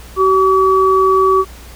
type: tone pair together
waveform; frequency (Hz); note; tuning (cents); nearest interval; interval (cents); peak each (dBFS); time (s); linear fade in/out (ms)
sine; 380.8 / 1141.1; F#4 / C#6; +50 / +50; octave + perfect fifth; 1900; -11; 0.16-1.45; 50
effects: added 60 Hz sine -35 dBFS peak until 1.75 s + pink hiss -39 dBFS RMS until 1.75 s